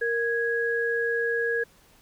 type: tone pair together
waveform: sine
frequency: 466.2 / 1657.9 Hz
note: A#4 / G#6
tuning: 0 / -3 cents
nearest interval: octave + minor seventh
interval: 2197 cents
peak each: -26 dBFS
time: 0.01-1.64 s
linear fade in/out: 10 ms
effects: pink hiss -58 dBFS RMS until 2.01 s